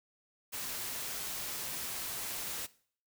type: noise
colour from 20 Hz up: white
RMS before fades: -39 dBFS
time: 0.52-2.67 s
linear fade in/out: 20 ms
effects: noise-tail reverb RT60 0.5 s tail -19 dB re dry